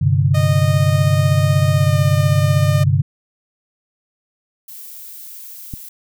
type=chord; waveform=sine; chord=G suspended fourth; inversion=none; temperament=equal; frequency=98 / 130.81 / 146.83 Hz; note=G2 / C3 / D3; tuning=0 / 0 / 0 cents; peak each=-16 dBFS; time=0.01-3.02 s; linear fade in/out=10 ms
type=tone with pitch glide; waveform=sawtooth; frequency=616 to 606.5 Hz; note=D#5 to D#5; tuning=-17 to -44 cents; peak=-18 dBFS; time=0.34-2.84 s; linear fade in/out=10 ms; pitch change=-27 cents; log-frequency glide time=1.74-1.98 s
type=noise; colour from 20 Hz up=violet; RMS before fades=-35 dBFS; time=4.68-5.89 s; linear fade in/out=5 ms
type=click; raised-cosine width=5 ms; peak=-15 dBFS; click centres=5.738 s
effects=none